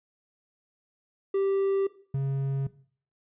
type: tone pair in turn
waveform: triangle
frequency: 391.2 / 136.64 Hz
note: G4 / C#3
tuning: -4 / -25 cents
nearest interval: octave + tritone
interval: 1821 cents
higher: first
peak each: -21 / -23 dBFS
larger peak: first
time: 1.34-1.87 / 2.14-2.67 s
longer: neither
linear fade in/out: 5 ms
effects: noise-tail reverb RT60 0.5 s tail -17 dB re dry + resampled to 8000 Hz